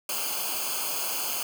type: noise with comb filter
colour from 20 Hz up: white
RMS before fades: -30 dBFS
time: 0.09-1.43 s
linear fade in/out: 2 ms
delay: 0.53 ms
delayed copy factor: -0.95
effects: none